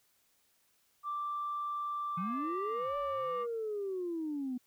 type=tone; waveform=sine; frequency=1174.7 Hz; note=D6; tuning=in tune; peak=-33 dBFS; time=1.03-3.47 s; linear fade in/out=50 ms
type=linear two-way sweep; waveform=sine; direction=up then down; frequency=164.81 to 575 to 244.1 Hz; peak=-33 dBFS; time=2.17-4.58 s; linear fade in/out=10 ms; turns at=2.97 s
effects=tanh soft clip ceiling -29 dBFS + white hiss -72 dBFS RMS until 4.66 s